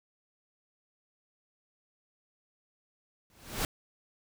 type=noise with exponential growth; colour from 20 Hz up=pink; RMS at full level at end=-28 dBFS; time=3.3-3.65 s; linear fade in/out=1 ms; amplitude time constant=76 ms; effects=none